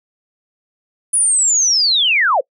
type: linear sweep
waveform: sine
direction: down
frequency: 9956 to 454.2 Hz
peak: -11 dBFS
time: 1.13-2.41 s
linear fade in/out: 10 ms
effects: noise-tail reverb RT60 0.1 s tail -26 dB re dry